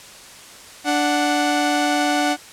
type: tone pair together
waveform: sawtooth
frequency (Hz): 293.3 / 739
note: D4 / F#5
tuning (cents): -2 / -2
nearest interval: octave + major third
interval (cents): 1600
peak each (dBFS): -16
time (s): 0.84-2.37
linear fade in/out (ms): 50
effects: white hiss -41 dBFS RMS until 2.52 s + low-pass 9000 Hz 12 dB/octave